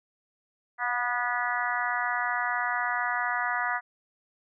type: harmonic tone with a mistuned harmonic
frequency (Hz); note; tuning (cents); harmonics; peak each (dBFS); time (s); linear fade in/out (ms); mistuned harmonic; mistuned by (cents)
244.3; B3; -19; 3 / 4 / 5 / 6 / 7 / 8; -33 / -33 / -33 / -33 / -33 / -33; 0.78-3.81; 50; 3; -17
effects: none